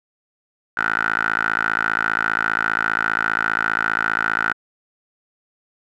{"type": "tone with band-pass filter", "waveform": "10% pulse", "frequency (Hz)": 55, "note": "A1", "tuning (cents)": 0, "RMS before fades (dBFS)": -21, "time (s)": [0.77, 4.53], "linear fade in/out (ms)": 5, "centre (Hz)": 1500, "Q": 8.5, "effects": []}